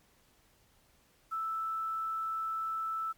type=tone with quantisation; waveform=sine; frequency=1318.5 Hz; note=E6; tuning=in tune; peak=-32 dBFS; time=1.31-3.13 s; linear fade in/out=20 ms; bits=10; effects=pink hiss -67 dBFS RMS until 3.17 s + MP3 96 kbps